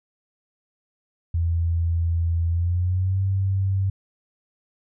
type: tone with pitch glide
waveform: sine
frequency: 84 to 96.49 Hz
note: E2 to G2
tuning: +33 to -27 cents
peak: -19 dBFS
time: 1.34-3.9 s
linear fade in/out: 5 ms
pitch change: +240 cents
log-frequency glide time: 2.49-3.21 s
effects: none